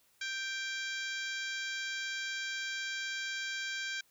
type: harmonic tone with a mistuned harmonic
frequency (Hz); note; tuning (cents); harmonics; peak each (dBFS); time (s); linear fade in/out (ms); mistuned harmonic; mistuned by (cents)
784; G5; 0; 2 / 3 / 4 / 5 / 6 / 7 / 8 / 9; -38 / -42 / -44 / -46 / -48 / -49 / -50 / -51; 0.21-4.01; 5; 4; +42
effects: white hiss -69 dBFS RMS until 4.1 s